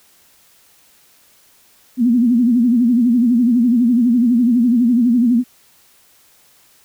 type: tone with vibrato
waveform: sine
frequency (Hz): 240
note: B3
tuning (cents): -49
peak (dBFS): -10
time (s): 1.97-5.44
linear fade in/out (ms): 50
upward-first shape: sine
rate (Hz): 12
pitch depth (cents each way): 110
effects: white hiss -52 dBFS RMS until 6.84 s